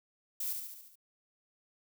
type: noise with echo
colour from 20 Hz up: violet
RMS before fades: -36 dBFS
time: 0.4-0.53 s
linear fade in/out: 5 ms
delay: 71 ms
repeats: 6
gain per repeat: -4 dB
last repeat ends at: 0.956 s
effects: none